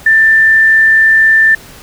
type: tone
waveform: sine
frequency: 1778 Hz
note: A6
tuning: 18 cents sharp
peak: -4 dBFS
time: 0.06-1.55 s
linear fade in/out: 5 ms
effects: pink hiss -35 dBFS RMS until 1.82 s